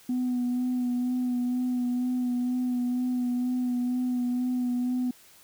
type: tone with vibrato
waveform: sine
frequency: 248.2 Hz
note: B3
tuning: 9 cents sharp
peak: -23 dBFS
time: 0.09-5.11 s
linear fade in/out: 5 ms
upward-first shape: sine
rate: 2.1 Hz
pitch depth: 22 cents each way
effects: tanh soft clip ceiling -22 dBFS + white hiss -55 dBFS RMS until 5.43 s